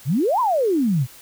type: exponential two-way sweep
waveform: sine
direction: up then down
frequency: 115.5 to 1046.5 to 115.5 Hz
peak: -16 dBFS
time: 0.05-1.07 s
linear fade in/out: 50 ms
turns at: 0.4 s
effects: white hiss -45 dBFS RMS until 1.21 s